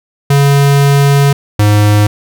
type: tone pair in turn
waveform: square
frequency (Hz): 140.8 / 104.39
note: C#3 / G#2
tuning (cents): +27 / +9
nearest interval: perfect fourth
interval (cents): 518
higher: first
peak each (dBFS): -6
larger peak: neither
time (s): 0.3-1.33 / 1.59-2.07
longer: first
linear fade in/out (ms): 5
effects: none